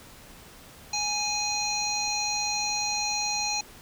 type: harmonic tone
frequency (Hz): 830.6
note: G#5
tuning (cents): 0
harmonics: 1 / 3 / 5 / 7 / 8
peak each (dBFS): -32 / -33 / -30 / -34 / -34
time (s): 0.93-3.61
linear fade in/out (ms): 5
effects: pink hiss -49 dBFS RMS until 3.81 s